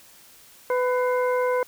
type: harmonic tone with a mistuned harmonic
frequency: 500 Hz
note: B4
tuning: 21 cents sharp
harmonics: 1 / 2 / 3 / 4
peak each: -21 / -27 / -33 / -36 dBFS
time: 0.7-1.63 s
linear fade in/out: 2 ms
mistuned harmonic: 4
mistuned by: +92 cents
effects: white hiss -51 dBFS RMS until 1.67 s